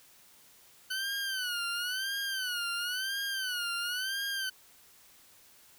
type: tone with vibrato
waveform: 20% pulse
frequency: 1500 Hz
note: F#6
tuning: 23 cents sharp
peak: -27 dBFS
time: 0.9-4.5 s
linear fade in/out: 10 ms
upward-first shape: sine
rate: 0.97 Hz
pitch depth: 130 cents each way
effects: white hiss -59 dBFS RMS until 5.78 s